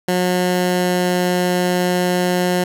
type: tone with pitch glide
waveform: 15% pulse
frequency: 180.8 to 179.65 Hz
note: F#3 to F3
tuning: -40 to +49 cents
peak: -9 dBFS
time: 0.08-2.64 s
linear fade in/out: 5 ms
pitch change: -11 cents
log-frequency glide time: 0.34-1.14 s
effects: none